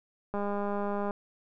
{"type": "click train", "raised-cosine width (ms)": 1, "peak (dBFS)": -20, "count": 157, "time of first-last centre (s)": [0.34, 1.108], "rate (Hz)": 203, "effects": []}